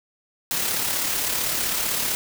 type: noise with amplitude modulation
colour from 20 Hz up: white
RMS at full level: -23 dBFS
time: 0.51-2.15 s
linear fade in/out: 0 ms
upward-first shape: sine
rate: 35.7 Hz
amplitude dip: 35%
effects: none